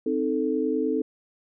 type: chord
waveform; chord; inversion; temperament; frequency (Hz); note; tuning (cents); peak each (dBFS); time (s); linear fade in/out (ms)
sine; A diminished; first; equal; 261.6 / 311.1 / 440; C4 / Eb4 / A4; 0 / 0 / 0; -27 / -27 / -26; 0.06-1.02; 5
effects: none